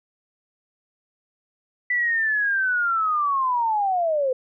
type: linear sweep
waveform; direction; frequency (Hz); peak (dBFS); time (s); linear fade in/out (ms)
sine; down; 1986 to 500; -19; 1.9-4.33; 5
effects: none